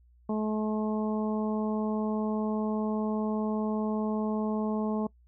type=harmonic tone; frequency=215 Hz; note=A3; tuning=40 cents flat; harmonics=1 / 2 / 3 / 4 / 5; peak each=-28 / -34 / -38 / -40 / -42 dBFS; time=0.29-5.07 s; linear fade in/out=5 ms; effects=noise-tail reverb RT60 0.1 s tail -22 dB re dry + added 60 Hz sine -57 dBFS peak until 5.27 s